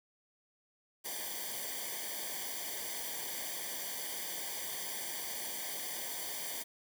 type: noise with comb filter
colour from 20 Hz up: white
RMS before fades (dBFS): -40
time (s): 1.04-6.64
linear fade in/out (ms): 20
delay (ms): 0.75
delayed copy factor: -0.95
effects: none